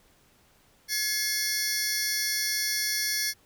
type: tone cluster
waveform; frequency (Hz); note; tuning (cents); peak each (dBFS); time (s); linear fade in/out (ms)
sawtooth; 1699 / 2137 / 4456 / 5310 / 5800; G#6 / C7 / C#8 / E8 / F#8; +39 / +36 / +8 / +12 / -35; -30; 0.88-3.34; 50
effects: pink hiss -62 dBFS RMS until 3.45 s